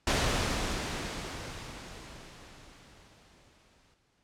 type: noise with exponential decay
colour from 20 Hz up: pink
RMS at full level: -26 dBFS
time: 0.07-3.94 s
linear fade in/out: 2 ms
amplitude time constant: 840 ms
effects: pink hiss -71 dBFS RMS until 4.23 s + low-pass 7000 Hz 12 dB/octave